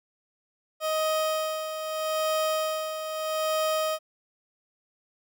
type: tone with tremolo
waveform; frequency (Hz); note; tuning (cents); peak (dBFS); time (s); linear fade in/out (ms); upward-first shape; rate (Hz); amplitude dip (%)
30% pulse; 627; D#5; +13; -21; 0.8-3.99; 50; sine; 0.79; 60
effects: none